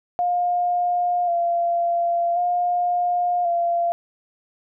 sine tone with vibrato, 698.5 Hz, F5, in tune, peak -18 dBFS, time 0.19-3.92 s, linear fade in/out 0 ms, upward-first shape square, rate 0.46 Hz, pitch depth 26 cents each way, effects none

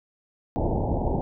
pink low-pass noise, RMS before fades -25 dBFS, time 0.56-1.21 s, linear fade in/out 0 ms, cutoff 900 Hz, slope 96 dB/octave, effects none

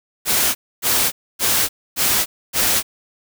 white noise bursts, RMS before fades -17 dBFS, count 5, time 0.25-2.83 s, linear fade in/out 50 ms, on 300 ms, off 270 ms, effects none

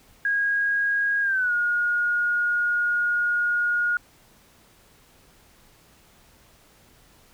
sine tone with pitch glide, 1639 to 1435.1 Hz, G#6 to F6, -23 to +47 cents, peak -20 dBFS, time 0.25-3.97 s, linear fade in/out 2 ms, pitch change -230 cents, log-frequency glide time 1.22-1.53 s, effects pink hiss -56 dBFS RMS until 7.33 s

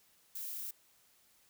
violet noise with amplitude modulation, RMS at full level -40 dBFS, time 0.35-0.71 s, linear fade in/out 5 ms, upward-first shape sine, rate 197 Hz, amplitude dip 40%, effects white hiss -68 dBFS RMS until 1.49 s

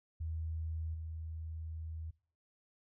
sine tone with level steps, 80.3 Hz, E2, 45 cents flat, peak -36 / -40 dBFS, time 0.2-2.11 s, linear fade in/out 10 ms, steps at 0.94 s, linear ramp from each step 5 ms, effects noise-tail reverb RT60 0.5 s tail -23 dB re dry

